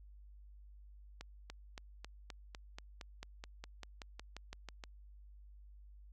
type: accelerating click train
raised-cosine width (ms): 0.2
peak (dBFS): -29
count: 18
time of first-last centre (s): 1.21-4.838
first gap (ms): 290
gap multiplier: 0.96
effects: added 50 Hz sine -54 dBFS peak until 6.12 s